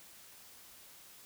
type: silence
effects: white hiss -56 dBFS RMS until 1.25 s